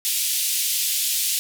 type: band-pass noise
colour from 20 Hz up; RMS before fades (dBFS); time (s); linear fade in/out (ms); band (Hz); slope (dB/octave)
white; -23; 0.05-1.39; 0; 2700 to 15000; 24
effects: none